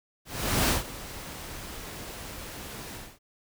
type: noise with ADSR envelope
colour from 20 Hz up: pink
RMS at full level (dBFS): -23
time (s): 0.25-3.19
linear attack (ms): 440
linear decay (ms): 140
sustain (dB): -17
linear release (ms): 240
effects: none